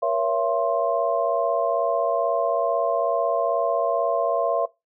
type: tone cluster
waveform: sine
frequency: 475.7 / 558 / 674 / 1055 Hz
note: A#4 / C#5 / E5 / C6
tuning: +35 / +11 / +38 / +14 cents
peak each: -28 / -25 / -23 / -28 dBFS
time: 0.02-4.66 s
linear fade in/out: 10 ms
effects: noise-tail reverb RT60 0.2 s tail -19 dB re dry